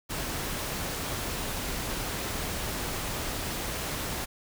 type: noise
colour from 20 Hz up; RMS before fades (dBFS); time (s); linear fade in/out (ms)
pink; -33; 0.09-4.26; 20
effects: none